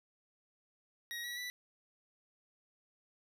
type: tone with pitch steps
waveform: 25% pulse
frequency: 1890 / 1929.7 / 1970.3 Hz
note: A#6 / B6 / B6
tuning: +23 / -41 / -5 cents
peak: -36 dBFS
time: 1.11-1.5 s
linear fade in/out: 0 ms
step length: 130 ms
effects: none